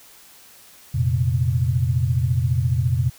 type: chord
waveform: sine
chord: F suspended fourth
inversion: none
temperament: just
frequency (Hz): 87.31 / 116.41 / 130.96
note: F2 / Bb2 / C3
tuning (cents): 0 / -2 / +2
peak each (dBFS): -23 / -21 / -21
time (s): 0.94-3.1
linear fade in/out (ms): 10
effects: white hiss -48 dBFS RMS until 3.18 s